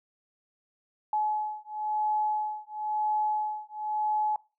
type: beating tone pair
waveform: sine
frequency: 851 / 851.98 Hz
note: G#5 / G#5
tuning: +42 / +44 cents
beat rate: 0.98 Hz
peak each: -30 dBFS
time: 1.13-4.36 s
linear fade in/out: 2 ms
effects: noise-tail reverb RT60 0.3 s tail -21 dB re dry